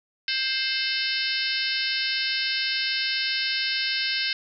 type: harmonic tone with a mistuned harmonic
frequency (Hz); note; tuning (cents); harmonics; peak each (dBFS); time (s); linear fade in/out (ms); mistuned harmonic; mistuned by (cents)
527; C5; +12; 3 / 4 / 5 / 6 / 7 / 8 / 9 / 10; -32 / -32 / -32 / -32 / -32 / -32 / -32 / -32; 0.28-4.33; 2; 6; -77
effects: none